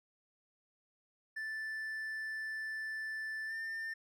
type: tone with pitch glide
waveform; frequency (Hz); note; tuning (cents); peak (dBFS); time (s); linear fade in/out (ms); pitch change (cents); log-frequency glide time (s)
triangle; 1760 to 1798; A6 to A6; 0 to +37; -36; 1.36-3.94; 10; +37; 3.47-3.54
effects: none